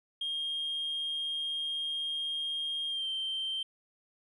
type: tone with pitch glide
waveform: triangle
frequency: 3228 to 3132 Hz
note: G#7 to G7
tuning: -50 to -2 cents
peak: -29 dBFS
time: 0.21-3.63 s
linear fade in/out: 5 ms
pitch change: -52 cents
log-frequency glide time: 2.88-3.08 s
effects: tanh soft clip ceiling -28 dBFS + resampled to 32000 Hz